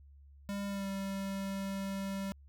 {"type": "tone with pitch glide", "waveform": "square", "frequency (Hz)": [200, 195.21], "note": ["G3", "G3"], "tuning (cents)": [35, -7], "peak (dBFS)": -36, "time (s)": [0.49, 2.32], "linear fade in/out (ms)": 0, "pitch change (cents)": -42, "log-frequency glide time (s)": [0.67, 0.88], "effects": ["added 70 Hz sine -54 dBFS peak until 2.48 s"]}